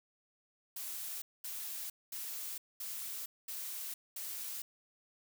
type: noise bursts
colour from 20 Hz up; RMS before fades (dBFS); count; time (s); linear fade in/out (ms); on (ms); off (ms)
blue; -42; 6; 0.76-4.62; 5; 460; 220
effects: none